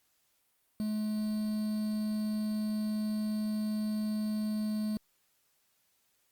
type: tone with quantisation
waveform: triangle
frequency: 213.8 Hz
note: A3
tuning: 49 cents flat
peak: -28 dBFS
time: 0.8-4.97 s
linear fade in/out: 0 ms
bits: 8
effects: white hiss -73 dBFS RMS until 6.31 s + Opus 48 kbps